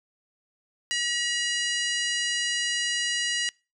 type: harmonic tone with a mistuned harmonic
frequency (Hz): 960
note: B5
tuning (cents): -49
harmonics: 2 / 3 / 4 / 5 / 6 / 7 / 8 / 9 / 10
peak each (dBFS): -29 / -29 / -36 / -34 / -35 / -36 / -40 / -41 / -44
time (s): 0.91-3.49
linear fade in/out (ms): 0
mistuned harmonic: 4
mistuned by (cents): +66
effects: noise-tail reverb RT60 0.3 s tail -26 dB re dry